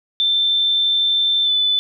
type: tone with pitch glide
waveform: sine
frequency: 3554 to 3501 Hz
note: A7 to A7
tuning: +17 to -9 cents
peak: -14 dBFS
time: 0.2-1.79 s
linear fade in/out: 0 ms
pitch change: -26 cents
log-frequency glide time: 1.44-1.5 s
effects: none